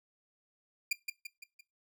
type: tone with echo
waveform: sawtooth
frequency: 2395 Hz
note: D7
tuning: 33 cents sharp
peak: -24 dBFS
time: 0.91-0.93 s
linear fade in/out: 5 ms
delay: 170 ms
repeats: 4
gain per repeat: -6 dB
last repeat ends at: 1.61 s
effects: noise-tail reverb RT60 0.2 s tail -19 dB re dry